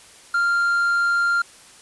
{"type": "tone with quantisation", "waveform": "triangle", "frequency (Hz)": 1393, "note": "F6", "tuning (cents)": -5, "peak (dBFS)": -15, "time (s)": [0.34, 1.42], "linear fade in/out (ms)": 5, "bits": 7, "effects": ["white hiss -47 dBFS RMS until 1.81 s", "resampled to 24000 Hz"]}